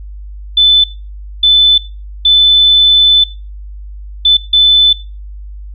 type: tone bursts at uneven times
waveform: sine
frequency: 3510 Hz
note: A7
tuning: 5 cents flat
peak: -4 dBFS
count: 5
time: 0.57-0.84 / 1.43-1.78 / 2.25-3.24 / 4.25-4.37 / 4.53-4.93 s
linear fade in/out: 5 ms
effects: noise-tail reverb RT60 0.3 s tail -17 dB re dry + added 50 Hz sine -25 dBFS peak until 5.74 s